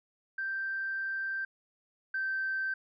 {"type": "tone pair in turn", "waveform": "sine", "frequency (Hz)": [1568, 1554.5], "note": ["G6", "G6"], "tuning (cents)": [0, -15], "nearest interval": "unison", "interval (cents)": 15, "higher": "first", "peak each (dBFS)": [-31, -29], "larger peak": "second", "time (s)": [[0.38, 1.45], [2.14, 2.74]], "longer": "first", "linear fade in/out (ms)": 5, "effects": ["tanh soft clip ceiling -25 dBFS"]}